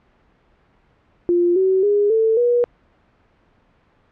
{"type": "tone with pitch steps", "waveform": "sine", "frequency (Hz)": [349.2, 378.6, 410.5, 445.1, 482.6], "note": ["F4", "F#4", "G#4", "A4", "B4"], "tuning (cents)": [0, 40, -20, 20, -40], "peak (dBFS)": -13, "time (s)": [1.29, 2.64], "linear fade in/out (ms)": 0, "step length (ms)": 270, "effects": ["pink hiss -58 dBFS RMS until 4.11 s", "low-pass 2000 Hz 12 dB/octave"]}